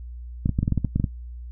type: clicks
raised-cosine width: 5 ms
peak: -9 dBFS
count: 11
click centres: 0.459 / 0.493 / 0.589 / 0.63 / 0.679 / 0.723 / 0.777 / 0.847 / 0.96 / 0.999 / 1.042 s
effects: noise-tail reverb RT60 0.1 s tail -18 dB re dry + added 60 Hz sine -34 dBFS peak until 1.51 s